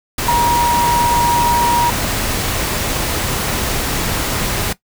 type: tone in noise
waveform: sine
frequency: 952 Hz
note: A#5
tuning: 36 cents sharp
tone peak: -11 dBFS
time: 0.28-1.9 s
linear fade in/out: 5 ms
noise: pink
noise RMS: -19 dBFS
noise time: 0.18-4.73 s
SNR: +5 dB
effects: noise-tail reverb RT60 0.1 s tail -17 dB re dry